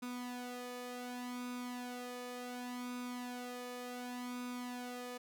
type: tone with flanger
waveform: sawtooth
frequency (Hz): 246.9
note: B3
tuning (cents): 0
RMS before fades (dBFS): -44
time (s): 0.02-5.18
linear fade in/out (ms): 10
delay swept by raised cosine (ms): 0.81 to 1.71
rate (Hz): 0.68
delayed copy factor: +0.7
effects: none